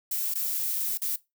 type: noise with dropouts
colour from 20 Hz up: violet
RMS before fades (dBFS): -29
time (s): 0.11-1.16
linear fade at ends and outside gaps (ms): 5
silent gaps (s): 0.34-0.353 / 0.975-1.017
effects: noise-tail reverb RT60 0.2 s tail -19 dB re dry